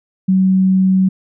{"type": "tone", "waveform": "sine", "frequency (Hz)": 188.6, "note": "F#3", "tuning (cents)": 33, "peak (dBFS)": -9, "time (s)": [0.28, 1.09], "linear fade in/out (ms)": 10, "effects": []}